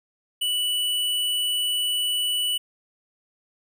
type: tone with hard clipping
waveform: sine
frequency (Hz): 2960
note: F#7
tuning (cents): 0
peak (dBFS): -23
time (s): 0.41-2.58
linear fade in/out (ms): 10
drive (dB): 16
effects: none